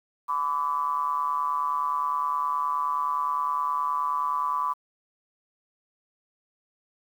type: ring-modulated tone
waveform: triangle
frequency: 74.8 Hz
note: D2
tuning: 32 cents sharp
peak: -19 dBFS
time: 0.28-4.74 s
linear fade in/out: 20 ms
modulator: 1080 Hz
effects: 9-bit